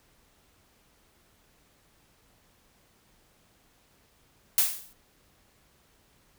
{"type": "noise with exponential decay", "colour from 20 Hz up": "blue", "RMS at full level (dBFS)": -19, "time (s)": [4.58, 4.93], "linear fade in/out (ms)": 1, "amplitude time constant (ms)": 75, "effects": ["pink hiss -64 dBFS RMS until 6.38 s"]}